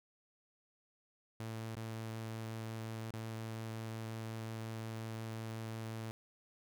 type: tone with dropouts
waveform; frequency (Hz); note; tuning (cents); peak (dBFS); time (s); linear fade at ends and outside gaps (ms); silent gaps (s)
sawtooth; 111.8; A2; +28; -37; 1.4-6.11; 0; 1.752-1.768 / 3.108-3.138
effects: none